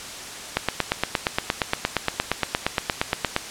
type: click train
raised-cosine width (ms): 0.3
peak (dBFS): -3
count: 25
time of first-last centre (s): 0.57-3.364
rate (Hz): 8.59
effects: white hiss -35 dBFS RMS until 3.5 s + low-pass 8000 Hz 12 dB/octave